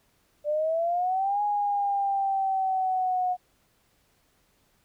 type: exponential two-way sweep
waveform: sine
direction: up then down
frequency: 587.3 to 830 to 725 Hz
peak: -23 dBFS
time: 0.44-3.37 s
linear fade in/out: 50 ms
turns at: 1.42 s
effects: pink hiss -67 dBFS RMS until 4.84 s